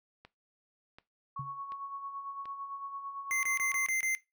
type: click train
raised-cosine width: 0.3 ms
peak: -34 dBFS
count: 4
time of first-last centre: 0.25-2.456 s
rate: 1.36 Hz
type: tone with tremolo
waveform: sine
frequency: 1108.7 Hz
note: C#6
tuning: in tune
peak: -36 dBFS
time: 1.36-3.86 s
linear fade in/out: 5 ms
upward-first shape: sine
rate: 8.9 Hz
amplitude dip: 50%
type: tone with exponential decay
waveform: sine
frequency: 137.5 Hz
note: C#3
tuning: 14 cents flat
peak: -35 dBFS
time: 1.39-1.62 s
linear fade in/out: 5 ms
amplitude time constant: 50 ms
type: tone bursts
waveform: square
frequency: 2081 Hz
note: C7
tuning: 10 cents flat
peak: -30 dBFS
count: 6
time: 3.31-4.15 s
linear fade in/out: 0 ms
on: 120 ms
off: 24 ms
effects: noise-tail reverb RT60 0.2 s tail -18 dB re dry